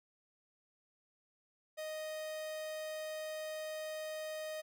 45% pulse tone, 622.3 Hz, D#5, in tune, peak -40 dBFS, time 1.77-4.62 s, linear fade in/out 20 ms, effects none

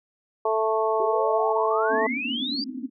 harmonic tone, 220 Hz, A3, in tune, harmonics 2 / 3 / 4 / 5, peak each -24 / -26 / -27 / -28 dBFS, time 0.45-2.07 s, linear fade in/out 5 ms
sine exponential sweep, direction up, 380.7 to 4842 Hz, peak -27 dBFS, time 1-2.64 s, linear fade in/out 2 ms
white band-pass noise, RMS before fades -32 dBFS, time 1.89-2.9 s, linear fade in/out 50 ms, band 230 to 290 Hz, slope 96 dB/octave
effects none

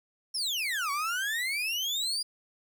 35% pulse exponential two-way sweep, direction down then up, 5580 to 1108.7 to 4926 Hz, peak -27 dBFS, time 0.34-2.23 s, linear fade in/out 10 ms, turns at 0.91 s, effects none

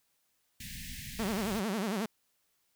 pink band-stop noise, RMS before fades -43 dBFS, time 0.6-1.6 s, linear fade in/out 5 ms, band 250 to 1700 Hz, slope 96 dB/octave
sawtooth tone with vibrato, 206.8 Hz, G#3, 7 cents flat, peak -27 dBFS, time 1.19-2.06 s, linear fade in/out 5 ms, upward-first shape sine, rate 11 Hz, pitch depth 190 cents each way
effects white hiss -75 dBFS RMS until 2.75 s

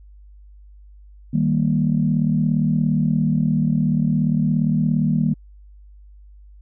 sine chord, Eb major, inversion none, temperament equal, 155.56 / 196 / 233.1 Hz, Eb3 / G3 / Bb3, 0 / 0 / 0 cents, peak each -19 / -21 / -20 dBFS, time 1.33-5.34 s, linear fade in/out 10 ms, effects tanh soft clip ceiling -6 dBFS + added 50 Hz sine -42 dBFS peak until 6.61 s

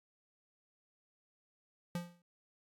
square tone with exponential decay, 174.1 Hz, F3, 5 cents flat, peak -34 dBFS, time 1.95-2.22 s, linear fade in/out 2 ms, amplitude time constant 57 ms, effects AAC 64 kbps

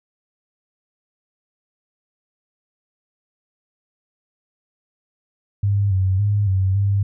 sine tone with pitch steps, 100.7 / 94.5 / 102.8 / 95.1 / 99.8 Hz, G2 / F#2 / G#2 / F#2 / G2, +47 / +37 / -17 / +48 / +32 cents, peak -15 dBFS, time 5.63-7.03 s, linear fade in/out 5 ms, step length 280 ms, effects none

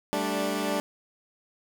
15% pulse chord, G suspended second, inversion none, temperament equal with one note detuned, 194.76 / 220 / 293.7 Hz, G3 / A3 / D4, -11 / 0 / 0 cents, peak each -25 / -26 / -23 dBFS, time 0.13-0.8 s, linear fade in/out 0 ms, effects none

